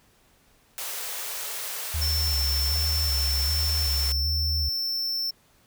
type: high-pass noise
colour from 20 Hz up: white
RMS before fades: -33 dBFS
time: 0.78-4.12 s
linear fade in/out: 0 ms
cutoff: 400 Hz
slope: 96 dB/octave
type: tone with vibrato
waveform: sine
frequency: 73.42 Hz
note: D2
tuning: in tune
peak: -25 dBFS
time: 1.94-4.69 s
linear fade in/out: 5 ms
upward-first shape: square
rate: 1.3 Hz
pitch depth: 86 cents each way
type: tone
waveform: square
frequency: 5370 Hz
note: E8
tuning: 31 cents sharp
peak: -26 dBFS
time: 2.01-5.31 s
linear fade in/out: 10 ms
effects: pink hiss -61 dBFS RMS until 5.66 s